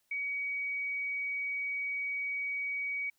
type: tone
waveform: sine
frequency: 2260 Hz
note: C#7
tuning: 33 cents sharp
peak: -32 dBFS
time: 0.11-3.1 s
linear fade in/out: 5 ms
effects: white hiss -75 dBFS RMS until 3.18 s

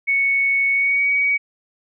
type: tone with pitch glide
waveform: sine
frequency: 2217 to 2258 Hz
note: C#7 to C#7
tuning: 0 to +31 cents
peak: -15 dBFS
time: 0.07-1.38 s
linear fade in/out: 20 ms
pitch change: +31 cents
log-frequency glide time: 0.71-1.09 s
effects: none

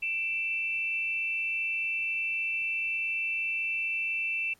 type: tone pair together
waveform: sine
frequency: 2352 / 2665 Hz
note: D7 / E7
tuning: +2 / +18 cents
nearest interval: major second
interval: 216 cents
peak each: -36 / -28 dBFS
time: 0.02-4.54 s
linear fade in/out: 10 ms
effects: pink hiss -63 dBFS RMS until 4.59 s + MP3 64 kbps

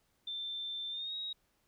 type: tone with pitch glide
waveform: sine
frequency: 3560 to 3794 Hz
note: A7 to A#7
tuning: +20 to +30 cents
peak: -37 dBFS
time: 0.27-1.33 s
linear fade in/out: 5 ms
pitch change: +110 cents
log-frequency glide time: 0.9-1.15 s
effects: pink hiss -75 dBFS RMS until 1.67 s

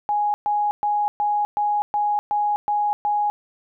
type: tone bursts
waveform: sine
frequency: 830.6 Hz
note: G#5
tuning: in tune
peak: -18 dBFS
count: 9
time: 0.09-3.3 s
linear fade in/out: 0 ms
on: 250 ms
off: 120 ms
effects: none

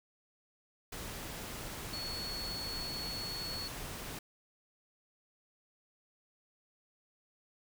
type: tone in noise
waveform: sine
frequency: 4388 Hz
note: C#8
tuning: 18 cents flat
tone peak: -39 dBFS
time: 1.93-3.68 s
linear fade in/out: 5 ms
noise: pink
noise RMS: -43 dBFS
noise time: 0.92-4.19 s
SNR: +1 dB
effects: none

